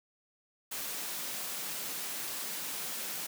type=high-pass noise; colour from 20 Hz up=white; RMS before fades=-38 dBFS; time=0.71-3.27 s; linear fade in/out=10 ms; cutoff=140 Hz; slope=96 dB/octave; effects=none